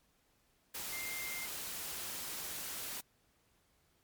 sine tone in noise, 2100 Hz, C7, 6 cents sharp, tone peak -42 dBFS, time 0.92-1.46 s, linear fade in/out 10 ms, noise white, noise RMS -42 dBFS, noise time 0.74-3.01 s, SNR -3 dB, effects pink hiss -73 dBFS RMS until 4.03 s + MP3 96 kbps

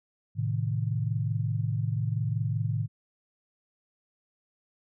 sine chord, A diminished, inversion none, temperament equal, 110 / 130.81 / 155.56 Hz, A2 / C3 / Eb3, 0 / 0 / 0 cents, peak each -28 / -32 / -32 dBFS, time 0.35-2.88 s, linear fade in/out 50 ms, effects none

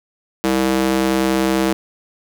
square tone with high-pass filter, 65.41 Hz, C2, in tune, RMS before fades -17 dBFS, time 0.44-1.73 s, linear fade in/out 0 ms, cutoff 280 Hz, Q 1.8, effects none

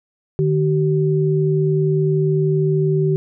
sine tone pair together, 152.2 / 382.5 Hz, D#3 / G4, -38 / -42 cents, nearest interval octave + major third, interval 1596 cents, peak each -16 / -18 dBFS, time 0.39-3.16 s, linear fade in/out 0 ms, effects none

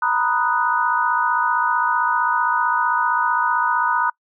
sine chord, B major seventh, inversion third, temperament equal, 932.3 / 987.8 / 1244.5 / 1480 Hz, A#5 / B5 / D#6 / F#6, 0 / 0 / 0 / 0 cents, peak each -22 dBFS, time 0.02-4.1 s, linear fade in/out 5 ms, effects noise-tail reverb RT60 0.1 s tail -26 dB re dry

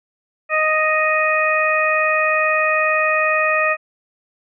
harmonic tone, 622.3 Hz, D#5, in tune, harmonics 1 / 2 / 3 / 4, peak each -20 / -20 / -20 / -20 dBFS, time 0.49-3.77 s, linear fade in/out 50 ms, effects none

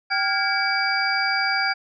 sine tone cluster, 780 / 1410 / 1642 / 2287 / 4770 Hz, G5 / F6 / G#6 / D7 / D8, -9 / +16 / -20 / -47 / +26 cents, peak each -26 dBFS, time 0.1-1.74 s, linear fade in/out 20 ms, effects none

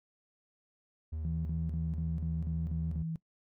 triangle tone with vibrato, 77.78 Hz, D#2, in tune, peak -33 dBFS, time 1.12-3.03 s, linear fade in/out 10 ms, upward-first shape square, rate 4.7 Hz, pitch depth 17 cents each way
sine tone bursts, 162.3 Hz, E3, 27 cents flat, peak -33 dBFS, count 8, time 1.25-3.158 s, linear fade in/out 0 ms, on 200 ms, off 44 ms
effects noise-tail reverb RT60 0.1 s tail -20 dB re dry

